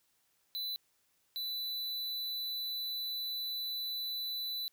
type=tone pair in turn; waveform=square; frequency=4000 / 3985 Hz; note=B7 / B7; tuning=+21 / +15 cents; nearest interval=unison; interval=6 cents; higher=first; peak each=-36 / -36 dBFS; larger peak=neither; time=0.55-0.76 / 1.36-4.68 s; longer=second; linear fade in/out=0 ms; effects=white hiss -74 dBFS RMS until 4.72 s